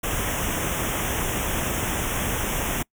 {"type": "band-stop noise", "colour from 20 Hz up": "pink", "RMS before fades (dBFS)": -26, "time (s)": [0.03, 2.83], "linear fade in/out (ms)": 10, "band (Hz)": [3500, 5600], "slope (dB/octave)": 96, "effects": ["noise-tail reverb RT60 0.1 s tail -25 dB re dry"]}